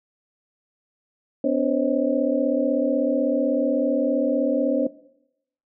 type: tone cluster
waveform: sine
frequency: 252.6 / 288.8 / 506 / 542 / 626 Hz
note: B3 / D4 / B4 / C#5 / D#5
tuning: +39 / -29 / +42 / -39 / +10 cents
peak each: -25 / -23 / -28 / -22 / -30 dBFS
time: 1.44-4.87 s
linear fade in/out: 5 ms
effects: noise-tail reverb RT60 0.8 s tail -19 dB re dry